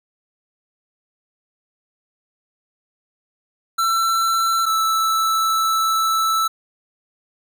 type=tone pair in turn; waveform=square; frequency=1342 / 1317.4 Hz; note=E6 / E6; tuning=+31 / -1 cents; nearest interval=unison; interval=32 cents; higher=first; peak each=-17 dBFS; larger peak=neither; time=3.78-4.66 / 4.66-6.48 s; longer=second; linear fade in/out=10 ms; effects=none